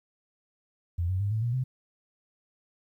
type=tone with pitch steps; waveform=sine; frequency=86.1 / 93.35 / 101.21 / 109.74 / 118.98 / 129 Hz; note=F2 / F#2 / G#2 / A2 / A#2 / C3; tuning=-24 / +16 / -44 / -4 / +36 / -24 cents; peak=-25 dBFS; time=0.98-1.64 s; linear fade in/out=10 ms; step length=110 ms; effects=11-bit